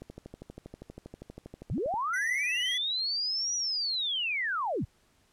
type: click train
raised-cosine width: 2 ms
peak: -29 dBFS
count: 25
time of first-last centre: 0.02-1.94 s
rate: 12.5 Hz
type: linear two-way sweep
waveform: sine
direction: up then down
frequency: 55 to 5870 to 55 Hz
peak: -28 dBFS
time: 1.7-4.85 s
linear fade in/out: 10 ms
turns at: 3.55 s
type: tone with vibrato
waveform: square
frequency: 1975.5 Hz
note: B6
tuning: in tune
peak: -34 dBFS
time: 2.13-2.78 s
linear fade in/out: 10 ms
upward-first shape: square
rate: 18 Hz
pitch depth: 32 cents each way
effects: pink hiss -67 dBFS RMS until 5.32 s + low-pass 11000 Hz 12 dB/octave